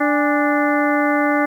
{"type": "harmonic tone with a mistuned harmonic", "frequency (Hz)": 293.7, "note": "D4", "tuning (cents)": 0, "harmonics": [1, 2, 3, 4, 5, 6, 7], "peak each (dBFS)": [-18, -21, -23, -24, -25, -26, -26], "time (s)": [0, 1.46], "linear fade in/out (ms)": 10, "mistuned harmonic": 3, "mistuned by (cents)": -110, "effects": ["8-bit"]}